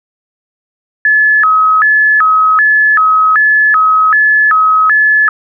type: tone with vibrato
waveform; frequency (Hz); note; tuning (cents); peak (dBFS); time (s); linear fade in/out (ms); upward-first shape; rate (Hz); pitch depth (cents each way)
sine; 1480; F#6; 0; -5; 1.05-5.29; 2; square; 1.3; 260
effects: none